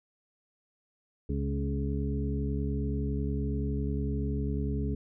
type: harmonic tone with a mistuned harmonic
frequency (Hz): 70.1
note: C#2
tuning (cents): +20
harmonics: 1 / 2 / 3 / 4 / 6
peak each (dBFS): -31 / -34 / -36 / -37 / -39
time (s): 1.29-4.95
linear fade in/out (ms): 5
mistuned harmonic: 2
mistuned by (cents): -19
effects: none